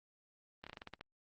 slowing click train, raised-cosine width 0.3 ms, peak -30 dBFS, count 9, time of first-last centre 0.64-1.01 s, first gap 26 ms, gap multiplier 1.16, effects Opus 24 kbps

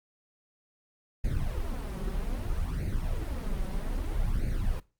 brown noise with flanger, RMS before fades -30 dBFS, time 1.24-4.8 s, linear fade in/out 5 ms, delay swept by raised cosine 0.45 to 5.35 ms, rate 0.62 Hz, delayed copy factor +0.85, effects noise-tail reverb RT60 0.3 s tail -19 dB re dry + Opus 32 kbps

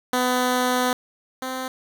10% pulse tone pair in turn, 250.7 / 258.9 Hz, B3 / C4, +26 / -18 cents, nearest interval minor second, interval 56 cents, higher second, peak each -11 / -19 dBFS, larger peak first, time 0.13-0.93 / 1.42-1.68 s, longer first, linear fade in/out 2 ms, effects none

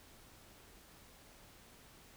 silence, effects pink hiss -60 dBFS RMS until 2.16 s

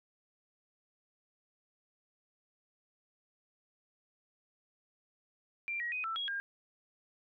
sine tone with pitch steps, 2368 / 1901 / 2501 / 1330 / 3307 / 1609 Hz, D7 / A#6 / D#7 / E6 / G#7 / G6, +14 / +33 / +8 / +15 / -8 / +45 cents, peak -34 dBFS, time 5.68-6.4 s, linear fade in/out 0 ms, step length 120 ms, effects none

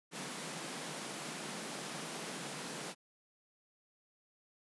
pink high-pass noise, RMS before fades -43 dBFS, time 0.11-2.95 s, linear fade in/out 50 ms, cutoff 140 Hz, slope 96 dB/octave, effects resampled to 24000 Hz

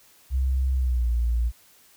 sine tone with pitch glide, 65.41 to 58.61 Hz, C2 to A#1, 0 to +10 cents, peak -20 dBFS, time 0.3-1.52 s, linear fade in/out 50 ms, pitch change -190 cents, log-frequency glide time 0.75-1.09 s, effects white hiss -56 dBFS RMS until 1.96 s

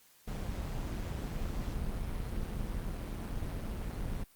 brown noise with amplitude modulation, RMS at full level -34 dBFS, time 0.27-4.24 s, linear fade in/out 10 ms, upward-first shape sine, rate 175 Hz, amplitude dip 55%, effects white hiss -63 dBFS RMS until 4.35 s + Opus 48 kbps

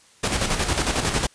pink noise with tremolo, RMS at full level -21 dBFS, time 0.23-1.27 s, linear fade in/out 10 ms, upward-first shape square, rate 11 Hz, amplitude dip 50%, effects white hiss -54 dBFS RMS until 1.34 s + resampled to 22050 Hz

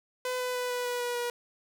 sawtooth tone with pitch steps, 504 / 500.2 / 496.5 / 492.8 / 489.1 / 485.4 / 481.8 Hz, B4 / B4 / B4 / B4 / B4 / B4 / B4, +35 / +22 / +9 / -4 / -17 / -30 / -43 cents, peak -26 dBFS, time 0.25-1.3 s, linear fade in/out 2 ms, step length 150 ms, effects none

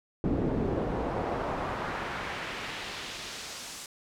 brown noise with band-pass filter sweep, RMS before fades -33 dBFS, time 0.24-3.86 s, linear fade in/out 2 ms, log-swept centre 280 to 7900 Hz, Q 1, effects none

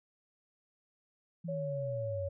sine linear sweep, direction down, 170.9 to 88.1 Hz, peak -37 dBFS, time 1.44-2.29 s, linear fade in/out 10 ms
sine tone, 559 Hz, C#5, 14 cents sharp, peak -35 dBFS, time 1.48-2.29 s, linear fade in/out 10 ms
effects none

